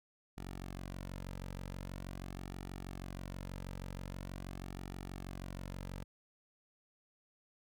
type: tone with flanger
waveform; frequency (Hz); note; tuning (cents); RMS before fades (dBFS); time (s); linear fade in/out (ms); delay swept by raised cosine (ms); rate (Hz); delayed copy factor
sawtooth; 46.25; F#1; 0; -45; 0.37-6.04; 10; 1.9 to 2.77; 0.44; -0.55
effects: none